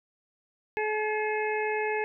harmonic tone, 427.9 Hz, A4, 48 cents flat, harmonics 1 / 2 / 4 / 5 / 6, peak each -29 / -32 / -35 / -36 / -37 dBFS, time 0.77-2.04 s, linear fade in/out 0 ms, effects none

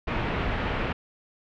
pink low-pass noise, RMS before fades -28 dBFS, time 0.07-0.93 s, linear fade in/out 10 ms, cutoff 2800 Hz, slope 24 dB/octave, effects none

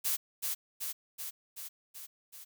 blue noise with echo, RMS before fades -31 dBFS, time 0.04-0.17 s, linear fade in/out 20 ms, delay 380 ms, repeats 6, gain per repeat -3 dB, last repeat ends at 2.45 s, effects none

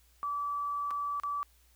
sine tone with dropouts, 1154 Hz, D6, 31 cents flat, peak -31 dBFS, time 0.23-1.43 s, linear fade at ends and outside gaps 0 ms, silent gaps 0.907-0.911 / 1.199-1.235 s, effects added 60 Hz sine -63 dBFS peak until 1.75 s + white hiss -67 dBFS RMS until 1.75 s

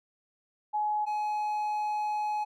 sine / triangle tone pair in turn, 844 / 844 Hz, G#5 / G#5, +28 / +28 cents, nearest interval unison, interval 0 cents, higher neither, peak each -26 dBFS, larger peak neither, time 0.73-1.06 / 1.06-2.45 s, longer second, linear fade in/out 20 ms, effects none

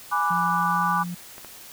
sine chord, G# half-diminished seventh, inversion none, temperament equal, 830.6 / 987.8 / 1174.7 / 1480 Hz, G#5 / B5 / D6 / F#6, 0 / 0 / 0 / 0 cents, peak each -27 / -27 / -23 / -29 dBFS, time 0.11-1.04 s, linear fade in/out 20 ms
sine tone with pitch glide, 174.61 to 175.62 Hz, F3 to F3, 0 to +10 cents, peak -29 dBFS, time 0.3-1.15 s, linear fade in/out 10 ms, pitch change +10 cents, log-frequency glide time 0.7-0.85 s
clicks, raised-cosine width 0.5 ms, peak -26 dBFS, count 2, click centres 1.381 / 1.447 s
effects white hiss -44 dBFS RMS until 1.72 s

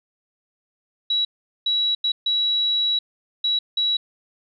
sine tone bursts at uneven times, 3900 Hz, B7, 23 cents flat, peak -18 dBFS, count 6, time 1.1-1.25 / 1.66-1.95 / 2.04-2.12 / 2.26-2.99 / 3.44-3.59 / 3.77-3.97 s, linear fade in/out 5 ms, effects none

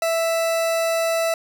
40% pulse tone, 660 Hz, E5, 2 cents sharp, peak -18 dBFS, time 0.02-1.34 s, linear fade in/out 2 ms, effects none

